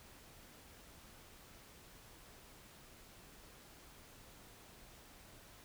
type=silence; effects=pink hiss -59 dBFS RMS until 5.64 s